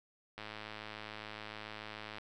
click train, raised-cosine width 0.3 ms, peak -28 dBFS, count 194, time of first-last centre 0.38-2.184 s, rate 107 Hz, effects none

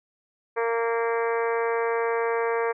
harmonic tone, 230.8 Hz, A#3, 17 cents flat, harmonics 2 / 3 / 4 / 5 / 6 / 7 / 8 / 9 / 10, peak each -24 / -34 / -31 / -33 / -40 / -35 / -39 / -39 / -41 dBFS, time 0.56-2.73 s, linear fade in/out 20 ms, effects none

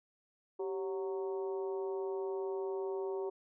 harmonic tone with a mistuned harmonic, 185 Hz, F#3, in tune, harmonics 2 / 3 / 4 / 5 / 6, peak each -35 / -46 / -50 / -48 / -56 dBFS, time 0.59-3.3 s, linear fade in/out 10 ms, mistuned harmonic 2, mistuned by +81 cents, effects none

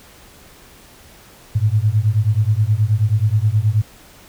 sine beating tone pair, 102.4 / 111.8 Hz, G#2 / A2, -24 / +28 cents, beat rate 9.4 Hz, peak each -16 dBFS, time 1.55-3.82 s, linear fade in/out 10 ms, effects pink hiss -45 dBFS RMS until 4.28 s

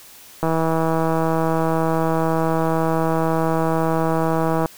click train, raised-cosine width 1 ms, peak -7 dBFS, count 686, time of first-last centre 0.43-4.658 s, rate 162 Hz, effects white hiss -44 dBFS RMS until 4.77 s

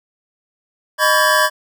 square tone cluster, 616 / 997 / 1131 / 1598 / 1701 Hz, D#5 / B5 / C#6 / G6 / G#6, -17 / +16 / +34 / +33 / +41 cents, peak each -19 dBFS, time 0.98-1.5 s, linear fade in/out 50 ms, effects none

